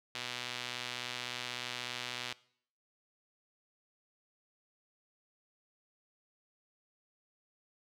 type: tone with band-pass filter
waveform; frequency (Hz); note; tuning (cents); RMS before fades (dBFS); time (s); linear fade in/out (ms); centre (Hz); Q
sawtooth; 123.47; B2; 0; -41; 0.15-2.33; 0; 3400; 1.4
effects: noise-tail reverb RT60 0.6 s tail -21 dB re dry

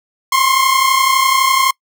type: tone pair together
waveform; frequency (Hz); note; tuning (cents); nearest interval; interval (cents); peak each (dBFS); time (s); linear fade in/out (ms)
sawtooth; 1047.1 / 1079; C6 / C#6; +1 / -47; minor second; 52; -10; 0.32-1.71; 5
effects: noise-tail reverb RT60 0.1 s tail -25 dB re dry

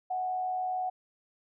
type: tone with frequency modulation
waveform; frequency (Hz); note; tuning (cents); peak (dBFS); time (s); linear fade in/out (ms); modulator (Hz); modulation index
sine; 739; F#5; -2; -29; 0.1-0.9; 10; 87.1; 0.3
effects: none

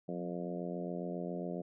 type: harmonic tone with a mistuned harmonic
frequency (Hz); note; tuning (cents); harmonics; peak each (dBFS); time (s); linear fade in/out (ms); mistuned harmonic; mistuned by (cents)
87.31; F2; 0; 2 / 3 / 4 / 5 / 6 / 7 / 8; -40 / -45 / -44 / -45 / -46 / -45 / -50; 0.08-1.62; 10; 2; +34
effects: none

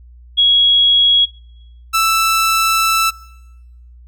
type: tone pair in turn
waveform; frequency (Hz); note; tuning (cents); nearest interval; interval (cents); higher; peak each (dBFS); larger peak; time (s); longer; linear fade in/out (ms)
sine / sawtooth; 3322 / 1322.5; G#7 / E6; 0 / +5; octave + major third; 1595; first; -8; neither; 0.37-1.26 / 1.93-3.11; second; 20
effects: noise-tail reverb RT60 1.0 s tail -23 dB re dry + added 60 Hz sine -38 dBFS peak until 4.07 s

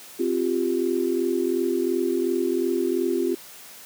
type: chord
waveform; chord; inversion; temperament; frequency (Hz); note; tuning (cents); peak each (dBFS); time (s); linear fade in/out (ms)
sine; C suspended fourth; none; equal; 261.6 / 349.2 / 392; C4 / F4 / G4; 0 / 0 / 0; -27 / -23 / -26; 0.19-3.35; 10
effects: white hiss -44 dBFS RMS until 3.85 s + high-pass 150 Hz 12 dB/octave

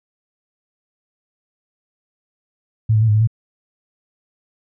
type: tone with pitch steps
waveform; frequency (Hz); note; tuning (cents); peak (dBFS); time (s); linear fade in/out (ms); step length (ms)
sine; 110.5 / 107.8 / 112.7 / 105.3 / 108.2 / 113.3; A2 / A2 / A2 / G#2 / A2 / A#2; +8 / -35 / +42 / +24 / -29 / -49; -11; 2.89-3.274; 10; 64
effects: none

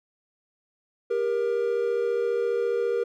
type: tone pair together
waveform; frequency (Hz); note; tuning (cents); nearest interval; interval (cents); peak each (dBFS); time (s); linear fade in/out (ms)
triangle; 397.6 / 472.3; G4 / A#4; +25 / +23; minor third; 298; -26 / -22; 1.1-3.04; 10
effects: none

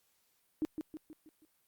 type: tone with echo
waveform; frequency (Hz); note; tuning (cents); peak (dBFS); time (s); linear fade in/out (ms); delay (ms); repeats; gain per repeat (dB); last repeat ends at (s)
sine; 310.3; D#4; -5; -29; 0.62-0.65; 0; 160; 5; -6; 1.45
effects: white hiss -74 dBFS RMS until 1.67 s + Opus 48 kbps

